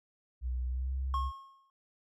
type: tone with pitch glide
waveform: sine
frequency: 62.3 to 66 Hz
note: B1 to C2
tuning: +16 to +16 cents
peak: -31 dBFS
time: 0.41-1.32 s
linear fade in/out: 50 ms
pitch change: +100 cents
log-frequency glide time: 0.67-0.93 s
type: tone with exponential decay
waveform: triangle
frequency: 1084 Hz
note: C#6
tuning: 39 cents flat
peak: -27 dBFS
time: 1.14-1.7 s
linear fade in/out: 1 ms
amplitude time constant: 120 ms
effects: none